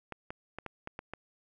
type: clicks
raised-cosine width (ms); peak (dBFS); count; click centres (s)
0.5; -24; 7; 0.123 / 0.305 / 0.586 / 0.663 / 0.874 / 0.991 / 1.136
effects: none